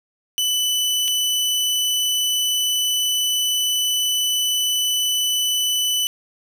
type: tone pair in turn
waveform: sawtooth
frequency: 2989 / 2989 Hz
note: F#7 / F#7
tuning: +17 / +17 cents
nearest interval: unison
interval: 0 cents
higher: neither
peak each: -15 dBFS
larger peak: neither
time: 0.38-1.08 / 1.08-6.07 s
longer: second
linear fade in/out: 0 ms
effects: none